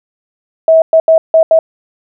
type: tone bursts at uneven times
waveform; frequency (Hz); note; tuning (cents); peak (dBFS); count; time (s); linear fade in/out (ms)
sine; 646; E5; -35; -3; 5; 0.68-0.82 / 0.93-1 / 1.08-1.18 / 1.34-1.43 / 1.51-1.59; 2
effects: none